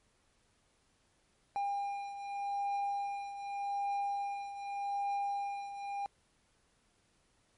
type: beating tone pair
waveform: triangle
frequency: 803 / 803.84 Hz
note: G5 / G5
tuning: +41 / +43 cents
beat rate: 0.84 Hz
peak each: -33 / -39 dBFS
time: 1.56-6.06 s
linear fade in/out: 0 ms
effects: pink hiss -72 dBFS RMS until 7.57 s + MP3 48 kbps